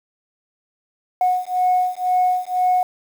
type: beating tone pair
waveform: sine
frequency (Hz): 730 / 732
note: F#5 / F#5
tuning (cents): -24 / -19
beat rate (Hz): 2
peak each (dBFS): -18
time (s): 1.21-2.83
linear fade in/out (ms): 2
effects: tanh soft clip ceiling -10 dBFS + 7-bit